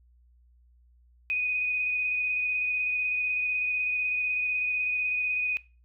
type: tone with vibrato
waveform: sine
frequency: 2489 Hz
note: D#7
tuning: in tune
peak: -25 dBFS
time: 1.3-5.57 s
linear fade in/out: 0 ms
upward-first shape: sine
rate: 16 Hz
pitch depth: 16 cents each way
effects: noise-tail reverb RT60 0.3 s tail -19 dB re dry + added 60 Hz sine -57 dBFS peak until 5.84 s